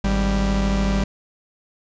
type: tone pair together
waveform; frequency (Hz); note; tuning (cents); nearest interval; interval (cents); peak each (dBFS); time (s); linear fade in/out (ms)
45% pulse; 52.29 / 196; G#1 / G3; +13 / 0; octave + major seventh; 2287; -20 / -21; 0.04-1.04; 5
effects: resampled to 16000 Hz + 9-bit